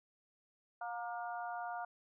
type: harmonic tone with a mistuned harmonic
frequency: 237.3 Hz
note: A#3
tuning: 31 cents sharp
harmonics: 3 / 4 / 5 / 6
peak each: -41 / -46 / -50 / -47 dBFS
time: 0.81-1.85 s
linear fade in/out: 5 ms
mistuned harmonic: 4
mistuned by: -28 cents
effects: none